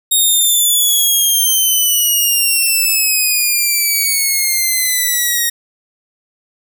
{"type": "exponential sweep", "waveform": "5% pulse", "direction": "down", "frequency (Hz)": [3746, 1868], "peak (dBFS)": -3, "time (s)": [0.11, 5.5], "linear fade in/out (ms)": 10, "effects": []}